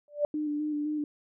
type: tone with exponential growth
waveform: sine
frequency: 587.3 Hz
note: D5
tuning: in tune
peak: -19 dBFS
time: 0.08-0.25 s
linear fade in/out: 1 ms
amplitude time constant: 36 ms
type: tone with vibrato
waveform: sine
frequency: 298.9 Hz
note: D4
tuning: 31 cents sharp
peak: -28 dBFS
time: 0.34-1.04 s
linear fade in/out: 2 ms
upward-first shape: square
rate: 3.9 Hz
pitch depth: 22 cents each way
effects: none